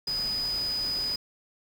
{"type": "tone in noise", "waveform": "sine", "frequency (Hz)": 4978, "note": "D#8", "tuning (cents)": 0, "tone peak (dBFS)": -27, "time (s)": [0.07, 1.16], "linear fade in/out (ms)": 5, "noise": "pink", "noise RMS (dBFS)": -41, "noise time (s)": [0.07, 1.16], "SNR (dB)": 11, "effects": []}